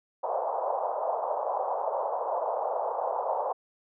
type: band-pass noise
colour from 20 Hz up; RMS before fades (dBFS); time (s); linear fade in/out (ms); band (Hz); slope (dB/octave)
pink; -30; 0.23-3.53; 10; 520 to 1000; 48
effects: none